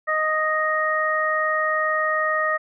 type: harmonic tone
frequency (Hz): 622.3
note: D#5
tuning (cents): 0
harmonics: 1 / 2 / 3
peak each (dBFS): -25 / -23 / -23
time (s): 0.07-2.58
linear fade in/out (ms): 20
effects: none